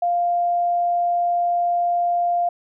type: tone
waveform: sine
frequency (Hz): 698.5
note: F5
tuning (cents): 0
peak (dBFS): -17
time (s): 0.02-2.49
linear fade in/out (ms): 5
effects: none